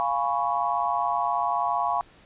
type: chord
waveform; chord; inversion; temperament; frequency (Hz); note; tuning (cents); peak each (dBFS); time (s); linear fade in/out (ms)
sine; C# dominant seventh; first; equal; 698.5 / 830.6 / 987.8 / 1108.7; E#5 / G#5 / B5 / C#6; 0 / 0 / 0 / 0; -28; 0-2.01; 0
effects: pink hiss -54 dBFS RMS until 2.25 s + resampled to 8000 Hz